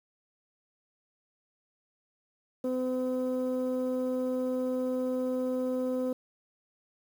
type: tone pair together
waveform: sine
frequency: 255 / 510 Hz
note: C4 / C5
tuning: -44 / -44 cents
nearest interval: octave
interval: 1200 cents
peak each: -28 dBFS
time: 2.64-6.13 s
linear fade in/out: 5 ms
effects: tanh soft clip ceiling -25 dBFS + 9-bit